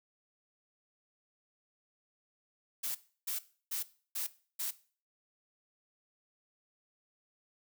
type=noise bursts; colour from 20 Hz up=blue; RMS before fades=-36 dBFS; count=5; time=2.83-4.71 s; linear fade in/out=10 ms; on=120 ms; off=320 ms; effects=noise-tail reverb RT60 0.4 s tail -17 dB re dry